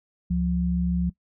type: tone pair together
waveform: sine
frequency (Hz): 70.28 / 176.7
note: C#2 / F3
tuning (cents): +24 / +21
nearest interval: octave + major third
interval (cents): 1597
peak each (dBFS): -27 / -22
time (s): 0.3-1.1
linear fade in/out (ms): 10
effects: noise-tail reverb RT60 0.1 s tail -20 dB re dry